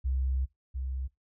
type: tone pair in turn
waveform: sine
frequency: 65.41 / 65.41 Hz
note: C2 / C2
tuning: 0 / 0 cents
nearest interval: unison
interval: 0 cents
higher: neither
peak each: -26 / -31 dBFS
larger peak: first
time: 0.04-0.46 / 0.74-1.08 s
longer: first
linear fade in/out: 20 ms
effects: noise-tail reverb RT60 0.2 s tail -23 dB re dry